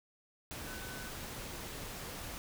sine tone in noise, 1508 Hz, F#6, 32 cents sharp, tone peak -49 dBFS, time 0.67-1.09 s, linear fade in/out 0 ms, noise pink, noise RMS -44 dBFS, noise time 0.51-2.38 s, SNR -8 dB, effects none

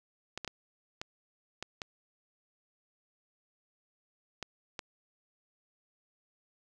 clicks, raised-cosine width 0.2 ms, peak -20 dBFS, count 8, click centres 0.376 / 0.447 / 0.477 / 1.015 / 1.626 / 1.818 / 4.427 / 4.792 s, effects none

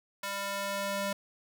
square tone with high-pass filter sweep, 198.9 Hz, G3, 25 cents sharp, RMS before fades -34 dBFS, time 0.23-1.13 s, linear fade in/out 5 ms, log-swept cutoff 1000 to 400 Hz, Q 0.87, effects none

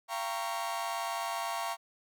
40% pulse chord, G half-diminished seventh, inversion third, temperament equal with one note detuned, 684.9 / 784 / 932.3 / 1108.7 Hz, F5 / G5 / Bb5 / Db6, -34 / 0 / 0 / 0 cents, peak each -37 / -40 / -37 / -38 dBFS, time 0.08-1.77 s, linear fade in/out 50 ms, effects none

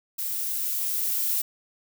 violet noise with level ramp, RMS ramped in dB -30 to -25 dBFS, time 0.18-1.42 s, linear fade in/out 10 ms, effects none

